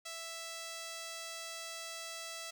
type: tone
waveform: 5% pulse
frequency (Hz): 660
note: E5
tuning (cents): +2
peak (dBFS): -31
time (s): 0.05-2.51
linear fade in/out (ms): 10
effects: none